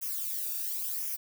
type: noise with flanger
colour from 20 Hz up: violet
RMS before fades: -34 dBFS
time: 0.01-1.17 s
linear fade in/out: 20 ms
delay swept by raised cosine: 0.24 to 0.98 ms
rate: 0.95 Hz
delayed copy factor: -0.7
effects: none